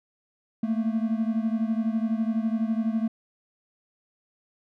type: beating tone pair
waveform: triangle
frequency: 220 / 232 Hz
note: A3 / A#3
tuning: 0 / -8 cents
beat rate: 12 Hz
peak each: -23 / -26 dBFS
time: 0.63-3.08 s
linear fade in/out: 5 ms
effects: none